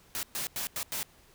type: noise bursts at uneven times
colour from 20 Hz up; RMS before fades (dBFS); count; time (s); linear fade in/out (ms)
white; -34; 5; 0.15-0.23 / 0.35-0.47 / 0.56-0.67 / 0.76-0.83 / 0.92-1.03; 0
effects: pink hiss -60 dBFS RMS until 1.34 s